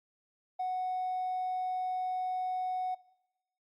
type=tone with hard clipping; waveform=sine; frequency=739 Hz; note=F#5; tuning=2 cents flat; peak=-31 dBFS; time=0.59-2.95 s; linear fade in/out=10 ms; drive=1 dB; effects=noise-tail reverb RT60 0.9 s tail -20 dB re dry + Opus 48 kbps